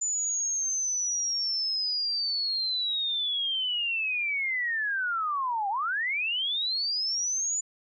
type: linear two-way sweep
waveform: sine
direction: down then up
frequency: 7040 to 771 to 7040 Hz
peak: -26 dBFS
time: 0.01-7.61 s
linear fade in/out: 10 ms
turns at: 5.69 s
effects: none